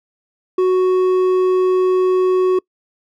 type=tone with hard clipping; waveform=sine; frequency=370 Hz; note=F#4; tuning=in tune; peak=-13 dBFS; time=0.58-2.59 s; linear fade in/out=5 ms; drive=5 dB; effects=noise-tail reverb RT60 0.1 s tail -26 dB re dry